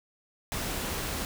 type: noise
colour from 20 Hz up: pink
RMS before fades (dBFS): -33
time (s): 0.52-1.25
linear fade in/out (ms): 0
effects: none